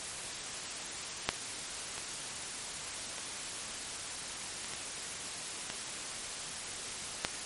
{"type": "clicks", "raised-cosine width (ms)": 0.2, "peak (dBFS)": [-8, -20, -24, -25, -21, -19, -10], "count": 7, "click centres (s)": [1.29, 1.98, 3.182, 4.645, 4.736, 5.701, 7.249], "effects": ["white hiss -40 dBFS RMS until 7.45 s", "MP3 48 kbps"]}